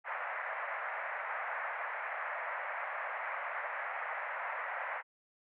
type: band-pass noise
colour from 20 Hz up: white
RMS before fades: -39 dBFS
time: 0.04-5.03 s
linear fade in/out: 50 ms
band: 570 to 2100 Hz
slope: 48 dB/octave
effects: none